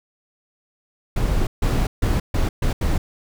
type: noise bursts at uneven times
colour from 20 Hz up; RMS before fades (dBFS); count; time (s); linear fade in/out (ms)
brown; -19; 6; 1.16-1.47 / 1.62-1.87 / 2.02-2.2 / 2.34-2.49 / 2.62-2.73 / 2.81-2.98; 5
effects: none